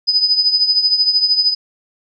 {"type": "tone with tremolo", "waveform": "sine", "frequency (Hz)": 4997, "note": "D#8", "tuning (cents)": 7, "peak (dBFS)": -8, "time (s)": [0.07, 1.55], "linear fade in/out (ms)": 20, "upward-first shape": "triangle", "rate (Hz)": 13, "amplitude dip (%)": 75, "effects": []}